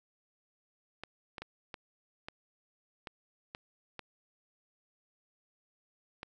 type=clicks; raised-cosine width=0.3 ms; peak=-25 dBFS; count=9; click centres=1.036 / 1.382 / 1.42 / 1.742 / 2.285 / 3.072 / 3.549 / 3.993 / 6.231 s; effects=none